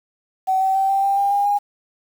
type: tone with pitch steps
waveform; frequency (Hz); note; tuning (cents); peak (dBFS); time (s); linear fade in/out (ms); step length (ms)
sine; 759 / 766.9 / 774.9 / 783 / 791.2 / 799.5 / 807.9 / 816.3; F#5 / G5 / G5 / G5 / G5 / G5 / G#5 / G#5; +44 / -38 / -20 / -2 / +16 / +34 / -48 / -30; -15; 0.47-1.59; 20; 140
effects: 7-bit